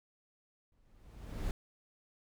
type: noise with exponential growth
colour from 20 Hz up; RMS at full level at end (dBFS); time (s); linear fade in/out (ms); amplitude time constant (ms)
brown; -33; 0.72-1.51; 1; 170
effects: none